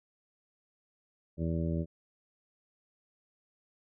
harmonic tone, 82.41 Hz, E2, in tune, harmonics 1 / 2 / 3 / 4 / 5 / 6 / 7, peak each -34 / -32 / -39 / -39 / -43 / -51 / -42 dBFS, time 1.37-1.86 s, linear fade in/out 50 ms, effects none

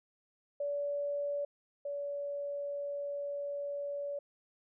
sine tone pair in turn, 574 / 570.8 Hz, D5 / D5, -40 / -49 cents, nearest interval unison, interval 9 cents, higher first, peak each -32 / -35 dBFS, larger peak first, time 0.6-1.45 / 1.85-4.19 s, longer second, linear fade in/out 5 ms, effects none

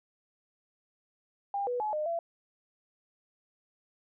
sine tone with pitch steps, 801 / 490.4 / 851 / 609 / 675 Hz, G5 / B4 / G#5 / D#5 / E5, +37 / -12 / +42 / -37 / +41 cents, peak -29 dBFS, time 1.54-2.19 s, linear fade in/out 2 ms, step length 130 ms, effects none

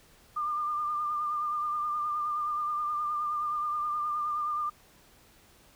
sine tone with vibrato, 1200 Hz, D6, 37 cents sharp, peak -28 dBFS, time 0.36-4.7 s, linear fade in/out 10 ms, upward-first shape triangle, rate 9.5 Hz, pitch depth 37 cents each way, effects pink hiss -59 dBFS RMS until 5.75 s

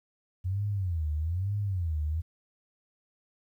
sine tone with vibrato, 88.3 Hz, F2, 20 cents sharp, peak -27 dBFS, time 0.44-2.22 s, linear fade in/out 20 ms, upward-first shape sine, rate 1.1 Hz, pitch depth 270 cents each way, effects 11-bit

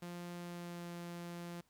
sawtooth tone with pitch glide, 174.61 to 172.8 Hz, F3 to F3, 0 to -18 cents, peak -40 dBFS, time 0.02-1.61 s, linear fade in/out 5 ms, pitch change -18 cents, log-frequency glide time 0.35-0.91 s, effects pink hiss -75 dBFS RMS until 1.69 s

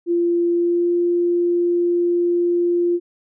sine tone with pitch glide, 344.5 to 348.1 Hz, F4 to F4, -24 to -6 cents, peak -15 dBFS, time 0.06-3 s, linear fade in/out 50 ms, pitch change +18 cents, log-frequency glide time 0.52-0.93 s, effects none

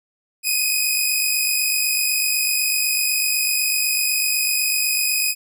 10% pulse tone pair together, 2478 / 2526 Hz, D#7 / D#7, -8 / +26 cents, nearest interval unison, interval 34 cents, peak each -12 dBFS, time 0.43-5.35 s, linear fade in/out 50 ms, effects none

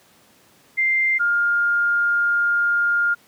sine tone pair in turn, 2093 / 1409.9 Hz, C7 / F6, 0 / +16 cents, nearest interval perfect fifth, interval 684 cents, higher first, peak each -16 dBFS, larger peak neither, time 0.77-1.19 / 1.19-3.15 s, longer second, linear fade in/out 20 ms, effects pink hiss -54 dBFS RMS until 3.27 s + high-pass 150 Hz 12 dB/octave

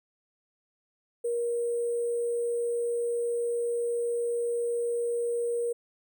sine tone with sample-and-hold, 473.8 Hz, A#4, 28 cents sharp, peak -26 dBFS, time 1.24-5.73 s, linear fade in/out 10 ms, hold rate 8820 Hz, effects none

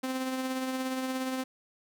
sawtooth tone with tremolo, 260 Hz, C4, 11 cents flat, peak -25 dBFS, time 0.03-1.44 s, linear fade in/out 10 ms, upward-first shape triangle, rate 17 Hz, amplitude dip 40%, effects none

